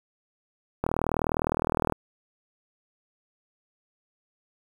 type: click train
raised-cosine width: 1 ms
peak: -11 dBFS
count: 44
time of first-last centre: 0.84-1.923 s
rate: 39.7 Hz
effects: 7-bit